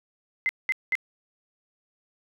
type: tone bursts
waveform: sine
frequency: 2059 Hz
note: C7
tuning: 28 cents flat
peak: -21 dBFS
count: 3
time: 0.46-0.953 s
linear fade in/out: 0 ms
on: 31 ms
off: 200 ms
effects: none